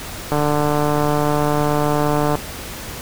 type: click train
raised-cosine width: 1 ms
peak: -5 dBFS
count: 302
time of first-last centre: 0.32-2.354 s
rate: 148 Hz
effects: pink hiss -31 dBFS RMS until 3.01 s